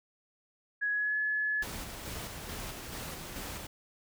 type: tone with pitch glide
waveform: sine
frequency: 1672 to 1709.1 Hz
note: G#6 to G#6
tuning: +11 to +49 cents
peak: -28 dBFS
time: 0.81-1.64 s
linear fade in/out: 20 ms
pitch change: +38 cents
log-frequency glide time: 0.91-1.17 s
type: noise with tremolo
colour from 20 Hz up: pink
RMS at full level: -40 dBFS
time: 1.62-3.67 s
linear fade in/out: 5 ms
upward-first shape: square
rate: 2.3 Hz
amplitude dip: 30%
effects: none